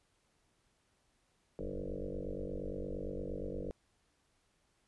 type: tone with frequency modulation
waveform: sine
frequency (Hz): 246.9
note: B3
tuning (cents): 0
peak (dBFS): -37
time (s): 1.59-3.71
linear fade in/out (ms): 0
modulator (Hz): 48.6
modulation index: 6.1
effects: pink hiss -75 dBFS RMS until 4.87 s + resampled to 24000 Hz